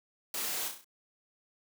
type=noise with echo; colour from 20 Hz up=white; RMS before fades=-36 dBFS; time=0.34-0.68 s; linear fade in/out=2 ms; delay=33 ms; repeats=5; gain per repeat=-5 dB; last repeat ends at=0.845 s; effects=high-pass 200 Hz 12 dB/octave